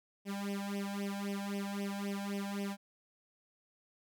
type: tone with flanger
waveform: sawtooth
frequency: 200 Hz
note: G3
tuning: 35 cents sharp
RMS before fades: -38 dBFS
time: 0.25-2.77 s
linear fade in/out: 50 ms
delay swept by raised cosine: 0.35 to 1.28 ms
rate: 3.8 Hz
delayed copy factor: +0.95
effects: none